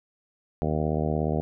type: harmonic tone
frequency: 77 Hz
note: D#2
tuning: 17 cents flat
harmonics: 1 / 2 / 3 / 4 / 5 / 6 / 7 / 8 / 9 / 10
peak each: -31 / -28 / -31 / -35 / -33 / -33 / -37 / -35 / -35 / -40 dBFS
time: 0.62-1.41 s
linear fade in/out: 0 ms
effects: none